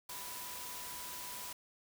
sine tone in noise, 987.8 Hz, B5, in tune, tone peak -51 dBFS, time 0.09-1.53 s, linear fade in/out 5 ms, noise white, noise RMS -45 dBFS, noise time 0.09-1.53 s, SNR -9 dB, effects none

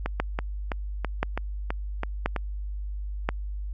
two click trains, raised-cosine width 0.5 ms, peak -13 / -9 dBFS, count 8 / 4, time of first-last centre 0.06-2.363 / 0.2-3.29 s, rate 3.04 / 0.971 Hz, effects added 50 Hz sine -30 dBFS peak until 3.73 s

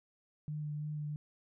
sine tone with vibrato, 150 Hz, D3, 37 cents sharp, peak -36 dBFS, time 0.48-1.16 s, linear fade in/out 0 ms, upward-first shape sine, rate 3 Hz, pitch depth 16 cents each way, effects none

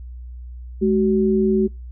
sine tone pair together, 211.7 / 377.2 Hz, G#3 / F#4, +33 / +33 cents, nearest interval minor seventh, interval 1000 cents, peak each -17 dBFS, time 0.81-1.68 s, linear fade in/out 20 ms, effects noise-tail reverb RT60 0.2 s tail -24 dB re dry + added 61 Hz sine -32 dBFS peak until 1.91 s

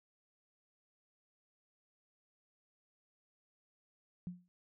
sine tone with exponential decay, 178.1 Hz, F3, 34 cents sharp, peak -36 dBFS, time 4.27-4.48 s, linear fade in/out 0 ms, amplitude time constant 45 ms, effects none

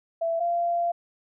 sine tone pair in turn, 665 / 689 Hz, E5 / F5, +15 / -24 cents, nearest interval minor second, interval 61 cents, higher second, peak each -23 / -22 dBFS, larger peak second, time 0.21-0.4 / 0.4-0.92 s, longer second, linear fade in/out 10 ms, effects none

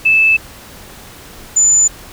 sine tone pair in turn, 2626 / 7011 Hz, E7 / A8, -7 / -7 cents, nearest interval octave + perfect fourth, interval 1700 cents, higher second, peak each -7 dBFS, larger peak neither, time 0.05-0.37 / 1.56-1.88 s, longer neither, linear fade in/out 10 ms, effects pink hiss -36 dBFS RMS until 2.12 s

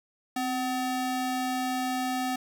square ring-modulated tone, 507 Hz, B4, 45 cents sharp, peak -25 dBFS, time 0.36-2.36 s, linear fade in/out 5 ms, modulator 247 Hz, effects none

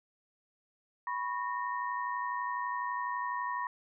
sine tone cluster, 984 / 1096 / 1844 Hz, B5 / C#6 / A#6, -7 / -20 / -19 cents, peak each -34 / -38 / -40 dBFS, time 1.07-3.67 s, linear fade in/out 2 ms, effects none

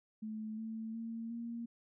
sine tone with pitch steps, 217.1 / 222.4 / 227.9 / 233.5 Hz, A3 / A3 / A#3 / A#3, -23 / +19 / -39 / +3 cents, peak -39 dBFS, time 0.22-1.66 s, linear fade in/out 10 ms, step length 360 ms, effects none

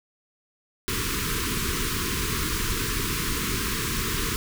pink band-stop noise, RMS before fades -27 dBFS, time 0.88-4.36 s, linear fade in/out 0 ms, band 460 to 990 Hz, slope 96 dB/octave, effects none

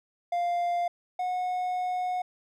triangle tone pair in turn, 698.5 / 728.8 Hz, F5 / F#5, 0 / -26 cents, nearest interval minor second, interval 74 cents, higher second, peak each -23 / -25 dBFS, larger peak first, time 0.32-0.88 / 1.19-2.22 s, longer second, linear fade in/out 5 ms, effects none

